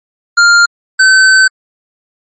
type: tone pair in turn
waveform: square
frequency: 1400 / 1532.6 Hz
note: F6 / G6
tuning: +4 / -40 cents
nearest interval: major second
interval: 156 cents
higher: second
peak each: -4 dBFS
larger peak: neither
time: 0.37-0.66 / 0.99-1.48 s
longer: second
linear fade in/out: 10 ms
effects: MP3 32 kbps